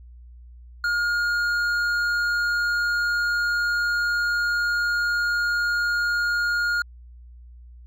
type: tone with hard clipping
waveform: triangle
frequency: 1423 Hz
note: F6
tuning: 32 cents sharp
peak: -22 dBFS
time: 0.84-6.82 s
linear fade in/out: 2 ms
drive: 10 dB
effects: added 60 Hz sine -42 dBFS peak until 7.86 s